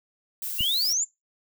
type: noise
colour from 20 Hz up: violet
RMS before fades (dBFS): -32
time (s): 0.42-0.93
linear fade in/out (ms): 2
type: exponential sweep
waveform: sine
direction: up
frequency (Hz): 2700 to 7459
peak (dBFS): -22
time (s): 0.58-1.05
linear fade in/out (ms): 20
type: click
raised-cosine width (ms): 5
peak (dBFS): -22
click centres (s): 0.608
effects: noise-tail reverb RT60 0.2 s tail -22 dB re dry